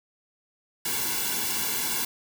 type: noise with comb filter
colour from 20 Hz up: white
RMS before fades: -28 dBFS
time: 0.85-2.05 s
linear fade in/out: 5 ms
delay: 1.6 ms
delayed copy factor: -0.95
effects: none